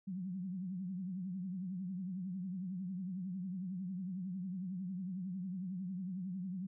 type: tone with vibrato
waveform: sine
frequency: 185 Hz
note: F#3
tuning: in tune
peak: -38 dBFS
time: 0.07-6.67 s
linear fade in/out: 10 ms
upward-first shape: triangle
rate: 11 Hz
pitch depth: 130 cents each way
effects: none